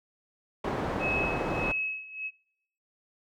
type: low-pass noise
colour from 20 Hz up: white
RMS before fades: -31 dBFS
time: 0.64-1.72 s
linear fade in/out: 5 ms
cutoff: 760 Hz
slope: 12 dB/octave
type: tone with tremolo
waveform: sine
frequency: 2572 Hz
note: E7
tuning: 43 cents flat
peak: -27 dBFS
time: 0.99-2.31 s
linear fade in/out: 50 ms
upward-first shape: sine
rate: 1.6 Hz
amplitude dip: 85%
effects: noise-tail reverb RT60 0.8 s tail -24 dB re dry